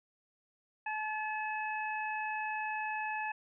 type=harmonic tone; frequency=860 Hz; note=A5; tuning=40 cents flat; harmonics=1 / 2 / 3; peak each=-36 / -39 / -41 dBFS; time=0.86-3.32 s; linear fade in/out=5 ms; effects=none